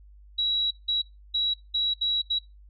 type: tone bursts at uneven times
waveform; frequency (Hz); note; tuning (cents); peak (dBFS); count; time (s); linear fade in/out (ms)
sine; 3886; B7; -29; -22; 6; 0.38-0.71 / 0.88-1.02 / 1.34-1.54 / 1.74-1.94 / 2.01-2.22 / 2.3-2.39; 10
effects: noise-tail reverb RT60 0.2 s tail -19 dB re dry + added 50 Hz sine -48 dBFS peak until 2.69 s